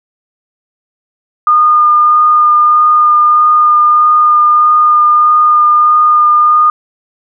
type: tone with vibrato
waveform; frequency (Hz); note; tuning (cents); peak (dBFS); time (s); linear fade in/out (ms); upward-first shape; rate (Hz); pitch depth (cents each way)
sine; 1216; D#6; -40; -4; 1.47-6.7; 2; sine; 1.6; 11
effects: none